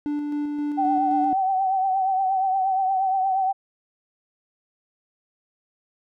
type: tone with tremolo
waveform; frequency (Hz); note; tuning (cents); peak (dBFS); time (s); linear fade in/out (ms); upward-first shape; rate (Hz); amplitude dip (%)
triangle; 293.7; D4; 0; -21; 0.06-1.33; 0; square; 3.8; 25
type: tone with vibrato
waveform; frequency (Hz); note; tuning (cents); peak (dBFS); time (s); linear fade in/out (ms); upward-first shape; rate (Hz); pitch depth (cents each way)
sine; 764; G5; -45; -19; 0.77-3.53; 20; triangle; 8.5; 54
effects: none